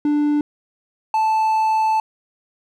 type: tone pair in turn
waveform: triangle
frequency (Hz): 295 / 876.9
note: D4 / A5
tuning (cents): +8 / -6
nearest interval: octave + perfect fifth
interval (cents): 1886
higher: second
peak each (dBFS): -13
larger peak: neither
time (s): 0.05-0.41 / 1.14-2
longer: second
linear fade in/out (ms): 2
effects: none